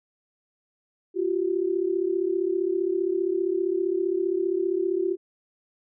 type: tone pair together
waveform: sine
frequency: 348.1 / 383.3 Hz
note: F4 / G4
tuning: -6 / -39 cents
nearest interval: major second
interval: 167 cents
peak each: -25 dBFS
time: 1.14-5.17 s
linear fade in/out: 50 ms
effects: none